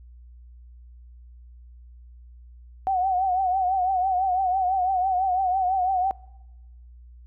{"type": "tone with vibrato", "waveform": "sine", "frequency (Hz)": 748, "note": "F#5", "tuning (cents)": 19, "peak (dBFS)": -20, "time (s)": [2.87, 6.11], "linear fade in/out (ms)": 0, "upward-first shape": "triangle", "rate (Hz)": 6, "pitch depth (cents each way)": 86, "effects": ["noise-tail reverb RT60 1.0 s tail -23 dB re dry", "added 60 Hz sine -44 dBFS peak until 7.26 s"]}